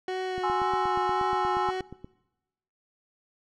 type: tone with vibrato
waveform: 30% pulse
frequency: 370 Hz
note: F#4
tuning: in tune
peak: -26 dBFS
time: 0.08-1.81 s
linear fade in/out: 2 ms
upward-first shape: sine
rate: 1.9 Hz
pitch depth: 15 cents each way
type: click train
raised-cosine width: 3 ms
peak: -27 dBFS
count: 15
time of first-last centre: 0.38-2.045 s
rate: 8.41 Hz
type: chord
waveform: sine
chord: Ab augmented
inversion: none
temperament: equal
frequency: 830.6 / 1046.5 / 1318.5 Hz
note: Ab5 / C6 / E6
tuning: 0 / 0 / 0 cents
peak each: -27 / -32 / -32 dBFS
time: 0.43-1.71 s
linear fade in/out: 10 ms
effects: noise-tail reverb RT60 1.0 s tail -22 dB re dry + low-pass 4000 Hz 12 dB/octave